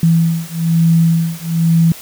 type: beating tone pair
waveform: sine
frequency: 164.8 / 165.9 Hz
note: E3 / E3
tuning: 0 / +11 cents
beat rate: 1.1 Hz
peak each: -13 dBFS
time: 0.03-1.92 s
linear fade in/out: 2 ms
effects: white hiss -34 dBFS RMS until 2.01 s